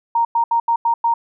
sine tone bursts at uneven times, 930 Hz, A#5, 4 cents flat, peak -13 dBFS, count 6, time 0.15-0.25 / 0.35-0.44 / 0.51-0.6 / 0.68-0.76 / 0.85-0.94 / 1.04-1.14 s, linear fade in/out 5 ms, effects none

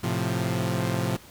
sawtooth chord, F major, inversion first, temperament equal, 110 / 130.81 / 174.61 Hz, A2 / C3 / F3, 0 / 0 / 0 cents, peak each -25 dBFS, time 0.03-1.17 s, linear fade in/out 10 ms, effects pink hiss -49 dBFS RMS until 1.3 s

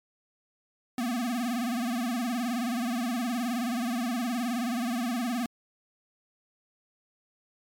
square tone with vibrato, 240.4 Hz, B3, 46 cents flat, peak -28 dBFS, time 0.98-5.46 s, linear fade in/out 2 ms, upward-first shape sine, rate 19 Hz, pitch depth 120 cents each way, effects MP3 96 kbps

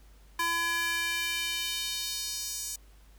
square tone with high-pass filter sweep, 337.2 Hz, E4, 39 cents sharp, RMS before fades -32 dBFS, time 0.39-2.76 s, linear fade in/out 5 ms, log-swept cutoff 1200 to 6800 Hz, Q 1.8, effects added 50 Hz sine -53 dBFS peak until 3.18 s + pink hiss -63 dBFS RMS until 3.18 s

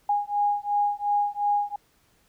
sine beating tone pair, 820 / 822.8 Hz, G#5 / G#5, -22 / -16 cents, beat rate 2.8 Hz, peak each -25 dBFS, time 0.09-1.76 s, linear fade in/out 5 ms, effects pink hiss -64 dBFS RMS until 2.28 s

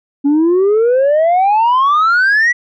sine exponential sweep, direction up, 277.3 to 1975.5 Hz, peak -6 dBFS, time 0.24-2.53 s, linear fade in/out 20 ms, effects tanh soft clip ceiling -7 dBFS

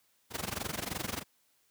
pink noise with amplitude modulation, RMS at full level -33 dBFS, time 0.3-1.24 s, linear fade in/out 50 ms, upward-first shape sine, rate 23 Hz, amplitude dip 90%, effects white hiss -71 dBFS RMS until 1.7 s + high-pass 80 Hz 12 dB/octave

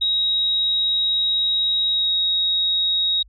sine tone with pitch glide, 3804 to 3780 Hz, A#7 to A#7, +34 to +23 cents, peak -17 dBFS, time 0.01-3.23 s, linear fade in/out 10 ms, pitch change -11 cents, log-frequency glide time 1.89-2.1 s, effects added 50 Hz sine -47 dBFS peak until 3.28 s

